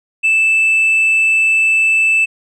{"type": "tone with tanh clipping", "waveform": "sine", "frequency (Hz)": 2637, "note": "E7", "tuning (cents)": 0, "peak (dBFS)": -10, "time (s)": [0.23, 2.26], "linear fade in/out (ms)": 20, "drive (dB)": 1, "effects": []}